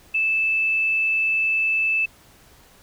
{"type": "tone", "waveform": "sine", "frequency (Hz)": 2630, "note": "E7", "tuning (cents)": -5, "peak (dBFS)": -18, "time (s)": [0.14, 2.06], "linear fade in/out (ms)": 10, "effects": ["pink hiss -52 dBFS RMS until 2.82 s"]}